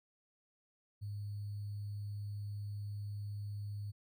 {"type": "tone with sample-and-hold", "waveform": "sine", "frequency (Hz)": 102.6, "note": "G#2", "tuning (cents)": -21, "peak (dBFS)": -39, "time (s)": [1.01, 3.92], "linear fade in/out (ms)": 20, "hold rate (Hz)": 4410, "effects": []}